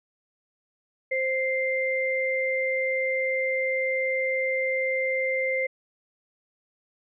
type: tone pair together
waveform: sine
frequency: 523.3 / 2093 Hz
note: C5 / C7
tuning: 0 / 0 cents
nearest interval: 2 octaves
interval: 2400 cents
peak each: -26 dBFS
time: 1.11-5.67 s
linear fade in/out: 10 ms
effects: none